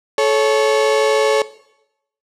35% pulse tone pair together, 433.1 / 554.4 Hz, A4 / C#5, -27 / 0 cents, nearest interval major third, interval 427 cents, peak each -14 dBFS, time 0.18-1.42 s, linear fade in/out 2 ms, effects noise-tail reverb RT60 0.8 s tail -17 dB re dry + low-pass 7000 Hz 12 dB/octave

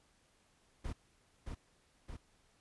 brown noise with echo, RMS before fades -40 dBFS, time 0.84-0.93 s, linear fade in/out 10 ms, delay 620 ms, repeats 2, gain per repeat -3 dB, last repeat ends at 2.17 s, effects pink hiss -71 dBFS RMS until 2.6 s + resampled to 24000 Hz

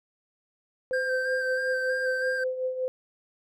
sine tone with tremolo, 513 Hz, C5, 34 cents flat, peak -24 dBFS, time 0.91-2.88 s, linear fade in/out 0 ms, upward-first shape triangle, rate 5.3 Hz, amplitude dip 65%
triangle tone with vibrato, 1577 Hz, G6, 10 cents sharp, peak -26 dBFS, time 0.93-2.44 s, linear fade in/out 5 ms, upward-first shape square, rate 3.1 Hz, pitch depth 22 cents each way
effects none

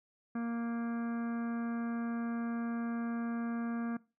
harmonic tone with a mistuned harmonic, 233.3 Hz, A#3, 2 cents sharp, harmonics 1 / 2 / 3 / 4 / 5 / 6 / 7 / 9 / 10, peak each -33 / -49 / -48 / -57 / -49 / -53 / -51 / -62 / -65 dBFS, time 0.35-3.97 s, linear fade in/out 5 ms, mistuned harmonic 10, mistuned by +15 cents, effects noise-tail reverb RT60 0.3 s tail -21 dB re dry

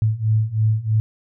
sine beating tone pair, 107.6 / 110.7 Hz, A2 / A2, -38 / +11 cents, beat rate 3.1 Hz, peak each -20 / -18 dBFS, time 0.02-1 s, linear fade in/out 0 ms, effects none

